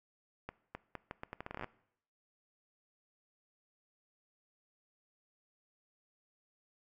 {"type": "accelerating click train", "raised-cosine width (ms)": 0.5, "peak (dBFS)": -26, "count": 16, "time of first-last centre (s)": [0.49, 1.643], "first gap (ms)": 260, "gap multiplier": 0.78, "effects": ["noise-tail reverb RT60 0.7 s tail -20 dB re dry"]}